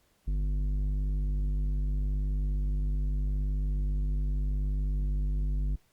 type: tone with tanh clipping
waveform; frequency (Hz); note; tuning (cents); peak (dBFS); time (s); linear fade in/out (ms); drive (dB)
triangle; 49.6; G1; +21; -28; 0.27-5.76; 10; 14
effects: pink hiss -69 dBFS RMS until 5.92 s + Opus 48 kbps